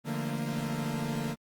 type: chord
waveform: 40% pulse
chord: Bb major seventh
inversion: first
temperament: equal with one note detuned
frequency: 146.83 / 172.31 / 220 / 233.1 Hz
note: D3 / F3 / A3 / Bb3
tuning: 0 / -23 / 0 / 0 cents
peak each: -34 / -38 / -38 / -34 dBFS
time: 0.04-1.36 s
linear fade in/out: 50 ms
effects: Opus 24 kbps